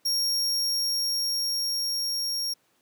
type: tone with level ramp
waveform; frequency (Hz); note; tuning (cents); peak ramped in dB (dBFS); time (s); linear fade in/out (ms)
40% pulse; 5570; F8; -5; -22 to -26; 0.05-2.54; 10
effects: pink hiss -67 dBFS RMS until 2.81 s + high-pass 200 Hz 12 dB/octave